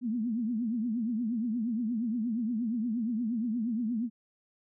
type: tone with vibrato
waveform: sine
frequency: 230 Hz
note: A#3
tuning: 23 cents flat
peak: -28 dBFS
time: 0.01-4.1 s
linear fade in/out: 50 ms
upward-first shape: triangle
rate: 8.5 Hz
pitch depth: 180 cents each way
effects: none